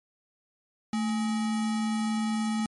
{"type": "tone with sample-and-hold", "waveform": "sine", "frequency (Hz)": 220, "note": "A3", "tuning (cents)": 0, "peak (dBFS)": -25, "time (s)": [0.93, 2.66], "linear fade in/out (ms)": 2, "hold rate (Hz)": 1050, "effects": ["MP3 48 kbps"]}